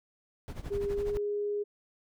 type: noise with tremolo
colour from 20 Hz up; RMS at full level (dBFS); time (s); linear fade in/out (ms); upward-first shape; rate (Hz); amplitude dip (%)
brown; -36; 0.48-1.17; 0; sine; 12; 80
type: tone with pitch glide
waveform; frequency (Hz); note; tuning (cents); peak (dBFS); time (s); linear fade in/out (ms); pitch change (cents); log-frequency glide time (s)
sine; 404 to 412.3; G#4 to G#4; -48 to -13; -29; 0.7-1.64; 20; +35; 0.94-1.09
effects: none